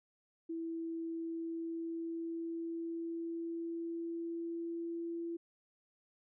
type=tone with pitch glide; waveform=sine; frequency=329.6 to 337.1 Hz; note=E4 to E4; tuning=0 to +39 cents; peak=-37 dBFS; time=0.49-5.37 s; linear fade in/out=10 ms; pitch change=+39 cents; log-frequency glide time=1.05-5.2 s; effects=none